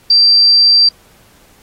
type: tone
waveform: sine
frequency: 4699 Hz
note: D8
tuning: in tune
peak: -5 dBFS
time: 0.1-0.89 s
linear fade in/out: 5 ms
effects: pink hiss -48 dBFS RMS until 1.62 s + AAC 48 kbps